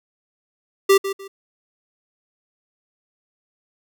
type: tone with echo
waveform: square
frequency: 392 Hz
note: G4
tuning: in tune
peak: -11 dBFS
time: 0.89-0.98 s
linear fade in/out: 10 ms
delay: 150 ms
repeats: 2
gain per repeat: -12 dB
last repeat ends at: 1.28 s
effects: none